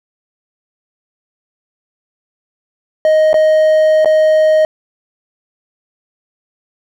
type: tone with dropouts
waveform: triangle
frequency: 624 Hz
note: D#5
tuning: 5 cents sharp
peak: -5 dBFS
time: 3.05-4.65 s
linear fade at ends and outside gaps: 1 ms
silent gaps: 3.331-3.342 / 4.047-4.057 s
effects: none